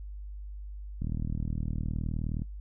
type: click train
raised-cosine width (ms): 5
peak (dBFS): -21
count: 56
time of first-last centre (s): 1.02-2.419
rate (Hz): 39.3
effects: noise-tail reverb RT60 0.1 s tail -19 dB re dry + added 50 Hz sine -38 dBFS peak until 2.6 s